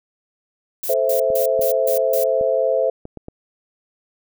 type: noise bursts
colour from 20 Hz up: violet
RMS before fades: -26 dBFS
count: 6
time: 0.83-2.24 s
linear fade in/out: 5 ms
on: 110 ms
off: 150 ms
type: chord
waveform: sine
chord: A minor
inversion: none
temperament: equal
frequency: 440 / 523.3 / 659.3 Hz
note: A4 / C5 / E5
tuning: 0 / 0 / 0 cents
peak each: -23 / -18 / -20 dBFS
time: 0.89-2.9 s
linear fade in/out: 5 ms
type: clicks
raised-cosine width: 2 ms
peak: -20 dBFS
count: 6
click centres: 1.303 / 1.593 / 2.411 / 3.054 / 3.173 / 3.284 s
effects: none